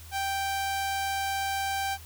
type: tone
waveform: sawtooth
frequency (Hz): 784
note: G5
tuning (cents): 0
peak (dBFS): -24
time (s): 0.11-1.98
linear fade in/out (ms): 50
effects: added 81 Hz sine -45 dBFS peak until 2.05 s + white hiss -50 dBFS RMS until 2.05 s